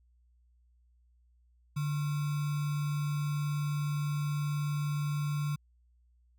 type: tone with sample-and-hold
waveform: sine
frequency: 146.83 Hz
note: D3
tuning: in tune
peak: -29 dBFS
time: 1.76-5.56 s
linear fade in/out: 10 ms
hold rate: 1225 Hz
effects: added 60 Hz sine -63 dBFS peak until 6.38 s